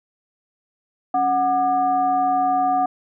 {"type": "tone with frequency modulation", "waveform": "sine", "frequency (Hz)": 738, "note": "F#5", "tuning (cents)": -5, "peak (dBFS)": -16, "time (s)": [1.14, 2.86], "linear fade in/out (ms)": 5, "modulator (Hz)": 461, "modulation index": 0.55, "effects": []}